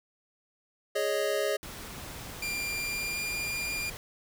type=chord; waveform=square; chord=Ab suspended fourth; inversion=none; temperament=equal; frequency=415.3 / 554.4 / 622.3 Hz; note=Ab4 / Db5 / Eb5; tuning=0 / 0 / 0 cents; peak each=-32 / -32 / -32 dBFS; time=0.95-1.57 s; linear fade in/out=10 ms
type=noise; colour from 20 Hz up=pink; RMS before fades=-42 dBFS; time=1.63-3.97 s; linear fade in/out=0 ms
type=tone with pitch glide; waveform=sawtooth; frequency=2385 to 2402 Hz; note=D7 to D7; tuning=+26 to +38 cents; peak=-28 dBFS; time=2.42-3.9 s; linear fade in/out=5 ms; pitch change=+12 cents; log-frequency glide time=2.79-3.26 s
effects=none